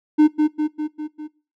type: tone with echo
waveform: triangle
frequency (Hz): 303.7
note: D#4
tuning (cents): -42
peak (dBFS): -7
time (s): 0.18-0.28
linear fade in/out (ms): 20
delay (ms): 200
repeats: 5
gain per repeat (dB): -4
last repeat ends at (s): 1.28
effects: noise-tail reverb RT60 0.4 s tail -23 dB re dry